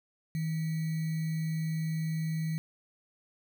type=tone with sample-and-hold; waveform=sine; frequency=160 Hz; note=D#3; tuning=49 cents sharp; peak=-29 dBFS; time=0.35-2.58 s; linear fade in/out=0 ms; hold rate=2100 Hz; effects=none